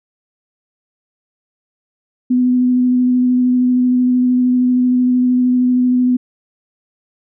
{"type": "tone with vibrato", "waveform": "sine", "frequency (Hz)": 250.1, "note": "B3", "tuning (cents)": 22, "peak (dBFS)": -10, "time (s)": [2.3, 6.17], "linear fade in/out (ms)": 10, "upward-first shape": "square", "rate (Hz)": 13, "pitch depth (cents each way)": 9, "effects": []}